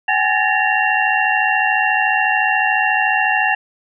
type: tone cluster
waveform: sine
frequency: 760 / 834 / 1717 / 1828 / 2754 Hz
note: F#5 / G#5 / A6 / A#6 / F7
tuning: +46 / +7 / -43 / -34 / -25 cents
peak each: -20 dBFS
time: 0.08-3.55 s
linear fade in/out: 5 ms
effects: none